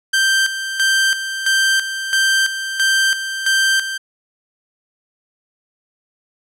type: tone with tremolo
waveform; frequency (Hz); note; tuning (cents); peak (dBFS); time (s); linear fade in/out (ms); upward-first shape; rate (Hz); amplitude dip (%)
sawtooth; 1568; G6; 0; -9; 0.13-3.98; 10; square; 1.5; 65
effects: low-pass 11000 Hz 12 dB/octave